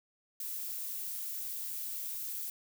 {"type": "noise", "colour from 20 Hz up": "violet", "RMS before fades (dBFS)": -39, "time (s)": [0.4, 2.5], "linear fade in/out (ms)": 2, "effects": []}